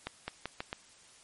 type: accelerating click train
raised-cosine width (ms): 0.3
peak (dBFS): -19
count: 5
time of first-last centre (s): 0.07-0.729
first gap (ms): 210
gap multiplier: 0.84
effects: white hiss -58 dBFS RMS until 1.23 s + MP3 48 kbps